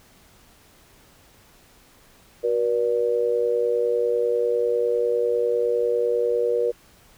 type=tone with amplitude modulation; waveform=sine; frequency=477.5 Hz; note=A#4; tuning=42 cents sharp; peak=-15 dBFS; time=2.43-6.72 s; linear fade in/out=20 ms; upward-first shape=sine; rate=110 Hz; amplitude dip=85%; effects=pink hiss -54 dBFS RMS until 7.17 s